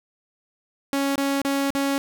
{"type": "tone with dropouts", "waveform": "sawtooth", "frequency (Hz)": 277.1, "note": "C#4", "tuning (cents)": -1, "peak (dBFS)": -17, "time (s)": [0.93, 1.98], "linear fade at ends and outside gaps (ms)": 0, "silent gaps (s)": [[1.156, 1.179], [1.417, 1.449], [1.704, 1.751]], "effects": []}